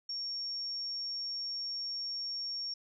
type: tone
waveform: sine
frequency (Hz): 5520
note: F8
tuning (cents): -21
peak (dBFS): -35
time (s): 0.09-2.74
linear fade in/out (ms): 5
effects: none

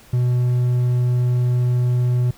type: tone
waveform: triangle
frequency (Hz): 123.47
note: B2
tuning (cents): 0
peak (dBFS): -13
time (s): 0.13-2.31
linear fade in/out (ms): 5
effects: pink hiss -48 dBFS RMS until 2.37 s

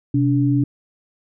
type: tone pair together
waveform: sine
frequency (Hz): 127.93 / 287.2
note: C3 / D4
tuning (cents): -39 / -39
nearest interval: octave + major second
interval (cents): 1400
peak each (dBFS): -17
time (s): 0.14-0.64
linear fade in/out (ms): 5
effects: none

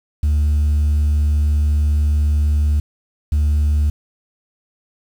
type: tone pair in turn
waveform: sine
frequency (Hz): 74.5 / 74.5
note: D2 / D2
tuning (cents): +25 / +25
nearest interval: unison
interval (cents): 0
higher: neither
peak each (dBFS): -10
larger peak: neither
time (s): 0.23-2.8 / 3.32-3.9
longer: first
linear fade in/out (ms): 5
effects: tanh soft clip ceiling -12 dBFS + 7-bit

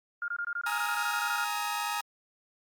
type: tone bursts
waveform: sine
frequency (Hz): 1410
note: F6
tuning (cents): +16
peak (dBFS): -30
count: 15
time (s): 0.22-1.443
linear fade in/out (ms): 2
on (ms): 61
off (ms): 22
type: chord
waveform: sawtooth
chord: Ab suspended second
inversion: none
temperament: equal with one note detuned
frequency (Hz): 830.6 / 932.3 / 1266.3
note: Ab5 / Bb5 / Eb6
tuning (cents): 0 / 0 / +30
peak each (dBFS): -31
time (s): 0.66-2.01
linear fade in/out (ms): 5
effects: Opus 48 kbps

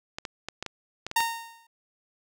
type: clicks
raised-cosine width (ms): 0.2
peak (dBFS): -16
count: 8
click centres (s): 0.185 / 0.252 / 0.486 / 0.626 / 0.663 / 1.066 / 1.114 / 1.205
type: tone with exponential decay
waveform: sawtooth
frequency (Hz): 921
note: A#5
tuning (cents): -21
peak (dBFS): -16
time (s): 1.16-1.67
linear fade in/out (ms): 5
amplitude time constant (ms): 110
effects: none

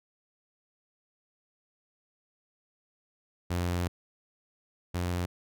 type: tone pair in turn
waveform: sawtooth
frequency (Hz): 88 / 88.51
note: F2 / F2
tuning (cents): +14 / +24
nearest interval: unison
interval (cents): 10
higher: second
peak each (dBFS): -24 / -25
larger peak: first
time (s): 3.5-3.88 / 4.94-5.26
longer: first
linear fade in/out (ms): 10
effects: none

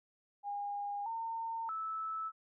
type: tone with pitch steps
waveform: sine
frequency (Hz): 813 / 910 / 1309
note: G#5 / A#5 / E6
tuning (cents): -37 / -42 / -13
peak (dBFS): -36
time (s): 0.43-2.32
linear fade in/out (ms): 50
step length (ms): 630
effects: none

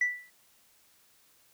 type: tone with exponential decay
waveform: sine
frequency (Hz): 1970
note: B6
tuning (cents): -5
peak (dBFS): -19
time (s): 0.01-0.3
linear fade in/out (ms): 5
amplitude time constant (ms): 62
effects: tanh soft clip ceiling -21 dBFS + white hiss -64 dBFS RMS until 1.53 s

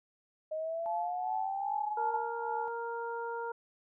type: linear sweep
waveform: sine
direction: up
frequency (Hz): 620 to 885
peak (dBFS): -33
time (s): 0.51-2.17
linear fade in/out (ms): 10
type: tone with tremolo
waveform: sine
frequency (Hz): 864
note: A5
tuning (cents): -32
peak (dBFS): -33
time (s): 0.86-2.68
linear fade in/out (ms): 0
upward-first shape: sine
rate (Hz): 2.5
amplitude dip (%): 70
type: harmonic tone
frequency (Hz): 466.2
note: A#4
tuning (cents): 0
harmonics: 1 / 2 / 3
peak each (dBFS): -38 / -38 / -43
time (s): 1.97-3.52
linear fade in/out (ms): 5
effects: none

